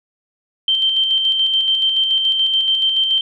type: tone with tremolo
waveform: sine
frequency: 3127 Hz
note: G7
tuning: 5 cents flat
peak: -12 dBFS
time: 0.68-3.21 s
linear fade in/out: 2 ms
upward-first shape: square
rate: 7 Hz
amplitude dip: 35%
effects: none